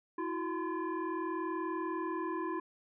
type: tone with frequency modulation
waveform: sine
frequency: 325.3 Hz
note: E4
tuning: 23 cents flat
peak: -33 dBFS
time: 0.18-2.6 s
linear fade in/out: 5 ms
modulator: 691 Hz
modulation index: 1.3
effects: none